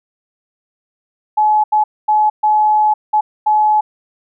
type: tone bursts at uneven times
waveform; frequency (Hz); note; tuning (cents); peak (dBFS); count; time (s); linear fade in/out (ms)
sine; 852; G#5; +44; -9; 6; 1.37-1.64 / 1.72-1.84 / 2.08-2.3 / 2.43-2.94 / 3.13-3.21 / 3.46-3.81; 10
effects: none